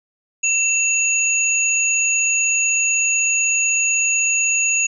sine tone pair together, 2686 / 6768 Hz, E7 / G#8, +32 / +32 cents, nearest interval octave + major third, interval 1600 cents, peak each -18 dBFS, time 0.43-4.87 s, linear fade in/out 10 ms, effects none

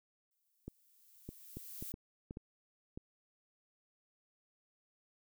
violet noise with exponential growth, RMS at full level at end -44 dBFS, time 0.31-1.92 s, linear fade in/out 2 ms, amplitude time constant 350 ms
clicks, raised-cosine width 3 ms, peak -31 dBFS, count 8, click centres 0.68 / 1.29 / 1.57 / 1.825 / 1.941 / 2.309 / 2.371 / 2.975 s
effects none

